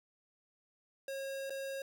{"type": "tone with dropouts", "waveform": "square", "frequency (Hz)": 543, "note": "C#5", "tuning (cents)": -36, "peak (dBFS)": -39, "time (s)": [1.08, 1.82], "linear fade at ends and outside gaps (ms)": 2, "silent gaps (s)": [1.497, 1.504], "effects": []}